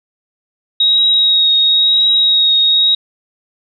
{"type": "tone with vibrato", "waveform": "sine", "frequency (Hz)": 3786, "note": "A#7", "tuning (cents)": 26, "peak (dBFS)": -8, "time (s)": [0.8, 2.95], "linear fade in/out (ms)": 5, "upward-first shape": "triangle", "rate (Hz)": 0.98, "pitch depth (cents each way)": 22, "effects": []}